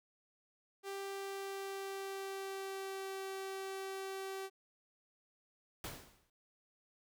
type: tone with pitch glide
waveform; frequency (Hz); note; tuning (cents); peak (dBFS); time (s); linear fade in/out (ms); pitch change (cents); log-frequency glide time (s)
sawtooth; 393.2 to 385.8; G4 to G4; +5 to -28; -37; 0.83-4.5; 50; -33; 1.02-3.21
type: noise with exponential decay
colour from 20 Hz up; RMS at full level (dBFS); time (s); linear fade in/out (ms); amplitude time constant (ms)
pink; -41; 5.84-6.3; 2; 100
effects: none